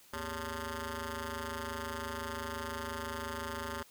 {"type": "ring-modulated tone", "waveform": "10% pulse", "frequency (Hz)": 164.2, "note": "E3", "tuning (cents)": -6, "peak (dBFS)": -26, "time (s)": [0.13, 3.83], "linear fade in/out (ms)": 5, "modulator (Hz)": 726, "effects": ["white hiss -60 dBFS RMS until 3.9 s"]}